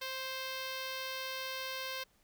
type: tone with notch filter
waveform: 5% pulse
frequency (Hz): 525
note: C5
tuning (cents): +6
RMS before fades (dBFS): -40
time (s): 0.01-2.04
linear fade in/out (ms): 10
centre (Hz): 7100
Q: 1.6
effects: pink hiss -70 dBFS RMS until 2.23 s